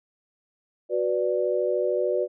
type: chord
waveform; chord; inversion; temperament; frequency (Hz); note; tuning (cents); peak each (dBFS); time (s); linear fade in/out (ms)
sine; B minor; second; equal; 370 / 493.9 / 587.3; F#4 / B4 / D5; 0 / 0 / 0; -26; 0.89-2.28; 50
effects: none